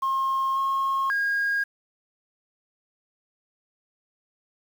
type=tone with pitch steps; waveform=sine; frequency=1071 / 1081 / 1629 Hz; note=C6 / C#6 / G#6; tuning=+40 / -44 / -34 cents; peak=-20 dBFS; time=0.02-1.64 s; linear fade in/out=10 ms; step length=540 ms; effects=tanh soft clip ceiling -20 dBFS + 8-bit